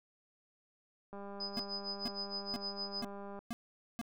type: click train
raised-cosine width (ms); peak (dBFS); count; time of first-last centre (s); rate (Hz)
1; -34; 453; 1.13-3.39; 200
type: tone with tremolo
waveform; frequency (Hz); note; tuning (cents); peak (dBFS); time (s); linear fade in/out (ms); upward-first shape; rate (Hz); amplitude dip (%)
sine; 4998; D#8; +7; -36; 1.4-3.02; 5; sine; 6.5; 90
type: tone bursts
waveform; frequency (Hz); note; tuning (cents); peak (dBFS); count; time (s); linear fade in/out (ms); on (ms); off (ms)
square; 233.5; A#3; +3; -37; 6; 1.57-4.014; 0; 24; 460
effects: none

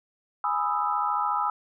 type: chord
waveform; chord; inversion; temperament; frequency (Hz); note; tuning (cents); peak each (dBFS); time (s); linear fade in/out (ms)
sine; E major seventh; first; equal; 830.6 / 987.8 / 1244.5 / 1318.5; G#5 / B5 / D#6 / E6; 0 / 0 / 0 / 0; -29; 0.44-1.5; 2
effects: none

